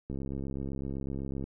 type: click train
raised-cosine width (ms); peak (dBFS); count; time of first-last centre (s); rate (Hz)
3; -24; 92; 0.1-1.44; 67.9
effects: none